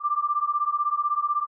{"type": "beating tone pair", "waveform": "sine", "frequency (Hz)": [1174.7, 1190.7], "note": ["D6", "D6"], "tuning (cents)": [0, 23], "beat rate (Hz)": 16, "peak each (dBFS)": -25, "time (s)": [0, 1.47], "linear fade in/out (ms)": 50, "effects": []}